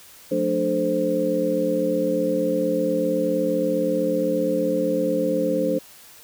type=tone cluster; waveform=sine; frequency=180.1 / 219.7 / 295.2 / 433.8 / 522 Hz; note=F#3 / A3 / D4 / A4 / C5; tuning=-46 / -2 / +9 / -25 / -4 cents; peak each=-29 / -30 / -25 / -28 / -22 dBFS; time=0.31-5.79 s; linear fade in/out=10 ms; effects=white hiss -47 dBFS RMS until 6.23 s